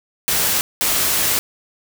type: noise bursts at uneven times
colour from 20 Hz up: white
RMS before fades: -18 dBFS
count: 2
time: 0.28-0.61 / 0.81-1.39 s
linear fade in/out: 0 ms
effects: none